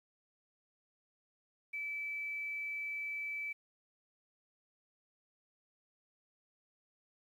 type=tone with quantisation; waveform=sine; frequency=2310 Hz; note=D7; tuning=29 cents flat; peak=-37 dBFS; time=1.73-3.53 s; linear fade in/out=10 ms; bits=11; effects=none